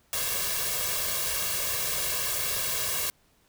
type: noise with comb filter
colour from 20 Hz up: white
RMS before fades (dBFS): -29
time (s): 0.13-3.1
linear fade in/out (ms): 0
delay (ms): 1.8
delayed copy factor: +0.85
effects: pink hiss -65 dBFS RMS until 3.48 s